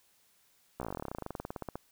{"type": "slowing click train", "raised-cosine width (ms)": 1, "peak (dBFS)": -23, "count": 28, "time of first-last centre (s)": [0.8, 1.756], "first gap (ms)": 15, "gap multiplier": 1.06, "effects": ["white hiss -68 dBFS RMS until 1.91 s"]}